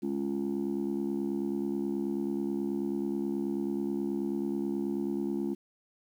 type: chord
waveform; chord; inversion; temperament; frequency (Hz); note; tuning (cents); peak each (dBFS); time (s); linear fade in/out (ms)
sine; Db major; second; just; 207.9 / 277.2 / 346.5; Ab3 / Db4 / F4; +2 / 0 / -14; -32; 0.02-5.55; 20
effects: tanh soft clip ceiling -24 dBFS + 10-bit